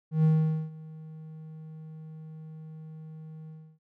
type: tone with ADSR envelope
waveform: triangle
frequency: 157.5 Hz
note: D#3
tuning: 21 cents sharp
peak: -16 dBFS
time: 0.11-3.79 s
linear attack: 130 ms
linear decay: 460 ms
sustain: -23 dB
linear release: 300 ms
effects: none